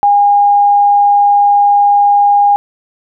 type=tone; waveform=sine; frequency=814 Hz; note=G#5; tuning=35 cents flat; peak=-5 dBFS; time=0.03-2.56 s; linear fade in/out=0 ms; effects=none